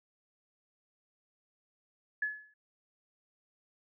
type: tone with exponential decay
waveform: sine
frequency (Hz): 1707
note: G#6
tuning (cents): +47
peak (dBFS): -27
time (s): 2.22-2.54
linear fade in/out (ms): 5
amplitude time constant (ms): 69
effects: none